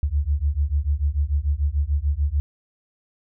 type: beating tone pair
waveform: sine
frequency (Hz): 69.2 / 76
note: C#2 / D#2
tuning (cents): -2 / -40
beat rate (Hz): 6.8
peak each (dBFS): -22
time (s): 0.03-2.4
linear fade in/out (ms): 0
effects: none